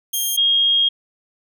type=tone pair in turn; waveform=10% pulse / sine; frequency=3215 / 3252 Hz; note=G7 / G#7; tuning=+43 / -37 cents; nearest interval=unison; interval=20 cents; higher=second; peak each=-11 / -13 dBFS; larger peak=first; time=0.13-0.37 / 0.37-0.89 s; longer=second; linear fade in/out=10 ms; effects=none